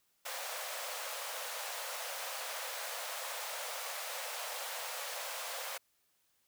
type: high-pass noise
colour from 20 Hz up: pink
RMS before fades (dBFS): -41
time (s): 0.25-5.78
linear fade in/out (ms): 10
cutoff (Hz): 490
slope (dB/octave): 96
effects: white hiss -75 dBFS RMS until 6.47 s